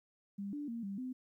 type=tone with pitch steps; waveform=sine; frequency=199.9 / 292.1 / 232.3 / 197.4 / 255.3 Hz; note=G3 / D4 / A#3 / G3 / C4; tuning=+34 / -9 / -6 / +12 / -42 cents; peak=-38 dBFS; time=0.38-1.13 s; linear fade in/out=10 ms; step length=150 ms; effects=13-bit